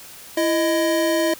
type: tone pair together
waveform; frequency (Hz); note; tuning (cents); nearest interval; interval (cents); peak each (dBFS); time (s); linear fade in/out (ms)
square; 333.5 / 623.8; E4 / D#5; +20 / +4; major seventh; 1084; -21; 0.37-1.34; 5
effects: white hiss -41 dBFS RMS until 1.39 s